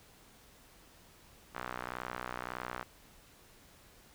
sawtooth tone with band-pass filter, 61.74 Hz, B1, in tune, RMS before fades -42 dBFS, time 1.54-2.84 s, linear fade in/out 20 ms, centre 1300 Hz, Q 1.6, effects pink hiss -60 dBFS RMS until 4.14 s

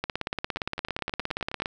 two click trains, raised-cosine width 0.3 ms, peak -12 / -19 dBFS, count 29 / 11, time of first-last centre 0.04-1.658 / 0.57-1.62 s, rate 17.3 / 9.52 Hz, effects none

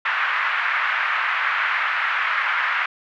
pink band-pass noise, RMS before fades -22 dBFS, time 0.05-2.86 s, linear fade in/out 5 ms, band 1200 to 2200 Hz, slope 24 dB/octave, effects none

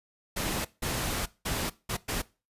pink noise bursts at uneven times, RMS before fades -31 dBFS, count 5, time 0.36-0.65 / 0.82-1.26 / 1.45-1.7 / 1.89-1.97 / 2.08-2.22 s, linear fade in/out 10 ms, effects noise-tail reverb RT60 0.3 s tail -20 dB re dry + resampled to 32000 Hz

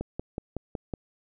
click train, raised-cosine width 2 ms, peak -18 dBFS, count 6, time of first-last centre 0.01-0.938 s, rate 5.39 Hz, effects none

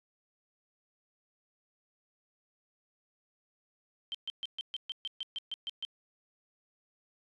sine tone bursts, 3130 Hz, G7, 3 cents flat, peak -34 dBFS, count 12, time 4.12-5.85 s, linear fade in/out 0 ms, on 25 ms, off 130 ms, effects resampled to 24000 Hz

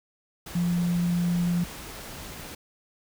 sine tone in noise, 174.1 Hz, F3, 5 cents flat, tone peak -22 dBFS, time 0.55-1.64 s, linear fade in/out 5 ms, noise pink, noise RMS -40 dBFS, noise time 0.46-2.55 s, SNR +15 dB, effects none

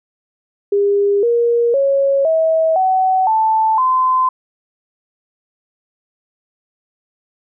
sine tone with pitch steps, 403.6 / 471.7 / 551.3 / 644.4 / 753.1 / 880.3 / 1028.8 Hz, G#4 / A#4 / C#5 / E5 / F#5 / A5 / C6, -49 / +20 / -10 / -39 / +30 / +1 / -30 cents, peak -11 dBFS, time 0.72-4.29 s, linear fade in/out 5 ms, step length 510 ms, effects none

